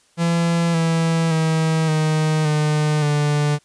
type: tone with pitch steps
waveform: 45% pulse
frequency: 168.9 / 164.38 / 159.97 / 155.69 / 151.52 / 147.46 Hz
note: E3 / E3 / D#3 / D#3 / D#3 / D3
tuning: +42 / -5 / +48 / +1 / -46 / +7 cents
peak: -16 dBFS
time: 0.17-3.59 s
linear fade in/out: 50 ms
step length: 570 ms
effects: white hiss -58 dBFS RMS until 3.64 s + resampled to 22050 Hz